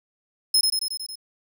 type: tone with echo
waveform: sawtooth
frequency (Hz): 5160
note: E8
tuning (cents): -38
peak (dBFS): -13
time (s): 0.54-0.61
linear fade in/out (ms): 5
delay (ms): 91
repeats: 6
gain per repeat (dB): -3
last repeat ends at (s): 1.156
effects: none

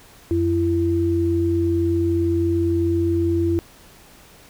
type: tone pair together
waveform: sine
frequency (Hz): 89.8 / 336.5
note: F2 / E4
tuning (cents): +49 / +36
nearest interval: octave + major seventh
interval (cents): 2287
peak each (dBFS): -22 / -18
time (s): 0.31-3.59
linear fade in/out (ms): 0
effects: pink hiss -48 dBFS RMS until 4.49 s

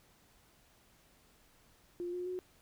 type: tone with pitch steps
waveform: sine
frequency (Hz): 350.7 / 358.1 / 365.6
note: F4 / F4 / F#4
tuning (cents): +7 / +43 / -21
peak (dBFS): -36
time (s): 2-2.39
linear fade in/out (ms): 0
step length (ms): 130
effects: pink hiss -66 dBFS RMS until 2.61 s

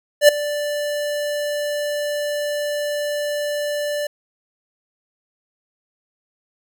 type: tone with ADSR envelope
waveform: square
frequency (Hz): 587.3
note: D5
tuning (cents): 0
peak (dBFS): -5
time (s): 0.21-4.07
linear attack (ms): 76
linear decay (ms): 6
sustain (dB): -17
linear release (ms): 5
effects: none

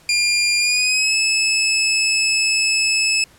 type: tone with pitch glide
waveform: 20% pulse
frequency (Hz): 2400 to 2602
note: D7 to E7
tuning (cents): +37 to -23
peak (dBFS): -10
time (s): 0.09-3.24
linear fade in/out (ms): 2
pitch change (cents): +140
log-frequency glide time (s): 0.59-1.15
effects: pink hiss -50 dBFS RMS until 3.38 s + low-pass 12000 Hz 12 dB/octave

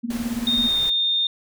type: tone with tremolo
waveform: sine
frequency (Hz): 235.2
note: A#3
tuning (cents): +16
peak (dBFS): -20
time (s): 0.03-0.68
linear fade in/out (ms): 20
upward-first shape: sine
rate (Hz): 18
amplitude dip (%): 85
type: noise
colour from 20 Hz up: pink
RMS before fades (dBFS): -35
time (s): 0.1-0.9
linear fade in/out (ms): 5
type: tone with pitch glide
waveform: sine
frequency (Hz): 3678 to 3644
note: A#7 to A#7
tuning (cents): -24 to -40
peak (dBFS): -18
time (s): 0.47-1.27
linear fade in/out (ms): 2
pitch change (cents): -16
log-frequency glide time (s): 0.68-0.8
effects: none

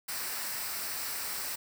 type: noise with comb filter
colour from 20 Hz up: white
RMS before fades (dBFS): -36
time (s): 0.08-1.56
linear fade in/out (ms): 10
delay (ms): 0.3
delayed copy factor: -0.5
effects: none

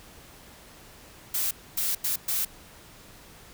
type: noise bursts at uneven times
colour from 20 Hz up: blue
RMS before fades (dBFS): -27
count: 4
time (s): 1.34-1.51 / 1.77-1.95 / 2.04-2.16 / 2.28-2.45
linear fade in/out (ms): 5
effects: pink hiss -50 dBFS RMS until 3.53 s

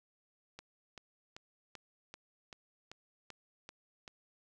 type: click train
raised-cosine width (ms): 0.2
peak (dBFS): -30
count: 10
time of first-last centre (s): 0.59-4.078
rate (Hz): 2.58
effects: none

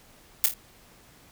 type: noise with echo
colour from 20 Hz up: blue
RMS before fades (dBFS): -19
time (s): 0.44-0.46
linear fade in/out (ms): 0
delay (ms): 26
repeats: 3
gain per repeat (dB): -7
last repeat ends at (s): 0.538
effects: pink hiss -55 dBFS RMS until 1.31 s

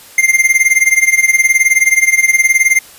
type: tone with tremolo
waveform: square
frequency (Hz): 2102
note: C7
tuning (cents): +7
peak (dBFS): -5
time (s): 0.18-2.79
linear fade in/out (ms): 2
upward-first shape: sine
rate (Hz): 19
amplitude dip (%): 85
effects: white hiss -38 dBFS RMS until 2.98 s + resampled to 32000 Hz

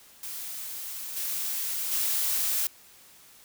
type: noise with level steps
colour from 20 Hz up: blue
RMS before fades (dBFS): -37 / -31 / -27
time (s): 0.23-2.67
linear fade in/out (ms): 2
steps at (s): 1.16 / 1.91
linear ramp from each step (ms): 10
effects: white hiss -54 dBFS RMS until 3.44 s

